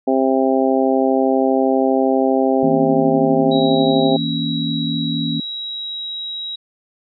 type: harmonic tone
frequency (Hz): 132.5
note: C3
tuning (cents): +22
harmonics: 2 / 3 / 4 / 5 / 6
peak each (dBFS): -17 / -19 / -20 / -21 / -22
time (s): 0.07-4.17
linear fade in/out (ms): 10
type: chord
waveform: sine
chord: A# diminished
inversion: second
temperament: equal with one note detuned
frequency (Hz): 162.17 / 233.1 / 277.2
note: E3 / A#3 / C#4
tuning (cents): -28 / 0 / 0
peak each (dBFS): -23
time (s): 2.63-5.4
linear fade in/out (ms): 2
type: tone with pitch glide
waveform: sine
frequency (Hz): 3868 to 3844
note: B7 to B7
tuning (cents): -37 to -48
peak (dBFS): -24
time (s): 3.51-6.56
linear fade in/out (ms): 10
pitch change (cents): -11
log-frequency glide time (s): 5.29-6.04
effects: none